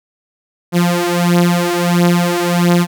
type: beating tone pair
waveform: sawtooth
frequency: 173.7 / 175.2 Hz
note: F3 / F3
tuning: -9 / +6 cents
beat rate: 1.5 Hz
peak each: -10 dBFS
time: 0.72-2.87 s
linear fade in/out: 50 ms
effects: none